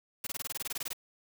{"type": "noise bursts", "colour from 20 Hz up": "white", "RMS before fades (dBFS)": -36, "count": 14, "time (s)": [0.24, 0.932], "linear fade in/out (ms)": 5, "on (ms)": 29, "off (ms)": 22, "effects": []}